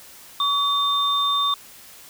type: tone pair together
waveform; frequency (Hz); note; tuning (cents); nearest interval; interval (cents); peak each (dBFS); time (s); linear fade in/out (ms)
sine; 1135 / 3600; C#6 / A7; +41 / +39; octave + minor sixth; 1998; -21; 0.4-1.54; 2
effects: white hiss -45 dBFS RMS until 2.09 s